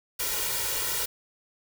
white noise with comb filter, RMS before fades -29 dBFS, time 0.19-1.06 s, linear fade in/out 10 ms, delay 2.1 ms, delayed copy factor +1, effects none

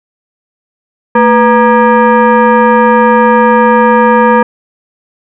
sine tone with frequency modulation, 223.1 Hz, A3, 24 cents sharp, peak -3 dBFS, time 1.15-4.43 s, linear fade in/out 5 ms, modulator 716 Hz, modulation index 1.6, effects none

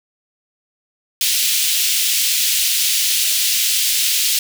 pink high-pass noise, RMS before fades -17 dBFS, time 1.21-4.39 s, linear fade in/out 2 ms, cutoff 2800 Hz, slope 24 dB/octave, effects none

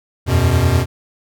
square chord, E suspended second, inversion none, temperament equal with one note detuned, 82.41 / 92.5 / 124.62 Hz, E2 / F#2 / B2, 0 / 0 / +16 cents, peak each -17 dBFS, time 0.26-0.86 s, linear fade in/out 50 ms, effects none

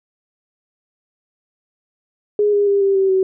sine tone with pitch steps, 415.3 / 407.7 / 400.2 / 392.9 / 385.7 / 378.6 Hz, G#4 / G#4 / G4 / G4 / G4 / F#4, 0 / -32 / +36 / +4 / -28 / +40 cents, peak -12 dBFS, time 2.39-3.23 s, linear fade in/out 2 ms, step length 140 ms, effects none

